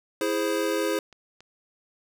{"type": "chord", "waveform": "square", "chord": "E augmented", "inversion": "none", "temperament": "equal", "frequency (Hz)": [329.6, 415.3, 523.3], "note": ["E4", "G#4", "B#4"], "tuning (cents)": [0, 0, 0], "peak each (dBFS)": -29, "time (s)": [0.21, 0.99], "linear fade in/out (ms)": 2}
{"type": "click train", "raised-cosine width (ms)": 0.2, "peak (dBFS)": -32, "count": 4, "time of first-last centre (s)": [0.57, 1.406], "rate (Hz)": 3.59}
{"effects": []}